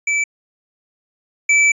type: tone pair in turn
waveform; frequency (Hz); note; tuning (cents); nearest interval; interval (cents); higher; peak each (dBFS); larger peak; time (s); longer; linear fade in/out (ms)
square; 2314 / 2314; D7 / D7; -26 / -26; unison; 0; neither; -16 / -11; second; 0.07-0.24 / 1.49-1.72; second; 5
effects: resampled to 22050 Hz